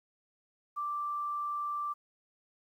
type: tone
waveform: sine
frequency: 1174.7 Hz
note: D6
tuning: in tune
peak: -32 dBFS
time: 0.76-1.94 s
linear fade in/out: 20 ms
effects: 11-bit